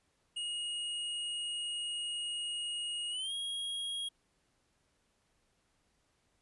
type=tone with pitch glide; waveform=square; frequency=2874 to 3282 Hz; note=F7 to G#7; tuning=+49 to -21 cents; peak=-36 dBFS; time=0.36-4.09 s; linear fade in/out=10 ms; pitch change=+230 cents; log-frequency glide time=3.1-3.33 s; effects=pink hiss -75 dBFS RMS until 6.41 s + resampled to 24000 Hz